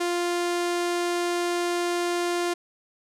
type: tone with low-pass filter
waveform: sawtooth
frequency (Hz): 349.2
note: F4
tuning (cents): 0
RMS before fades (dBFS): -26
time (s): 0-2.54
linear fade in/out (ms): 10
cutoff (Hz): 9500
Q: 1
effects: none